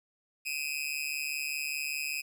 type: tone with amplitude modulation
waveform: sawtooth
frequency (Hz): 2524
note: D#7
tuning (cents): +24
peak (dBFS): -25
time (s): 0.45-2.22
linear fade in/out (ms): 20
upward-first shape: sine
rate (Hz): 145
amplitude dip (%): 95
effects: 11-bit